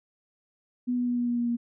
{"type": "tone with pitch steps", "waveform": "sine", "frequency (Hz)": [246.9, 245.2, 243.5, 241.8, 240.1, 238.5, 236.8], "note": ["B3", "B3", "B3", "B3", "B3", "A#3", "A#3"], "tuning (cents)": [0, -12, -24, -36, -49, 40, 27], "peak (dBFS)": -24, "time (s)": [0.87, 1.57], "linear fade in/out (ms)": 20, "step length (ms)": 100, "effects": []}